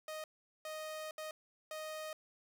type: tone bursts at uneven times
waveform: sawtooth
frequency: 622.3 Hz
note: D#5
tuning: in tune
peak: -38 dBFS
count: 4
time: 0.08-0.24 / 0.65-1.11 / 1.18-1.31 / 1.71-2.13 s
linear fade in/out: 2 ms
effects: none